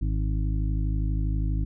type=harmonic tone; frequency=52.4 Hz; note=G#1; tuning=16 cents sharp; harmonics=1 / 2 / 3 / 5 / 6; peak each=-24 / -30 / -34 / -38 / -40 dBFS; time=0.01-1.65 s; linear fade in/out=10 ms; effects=none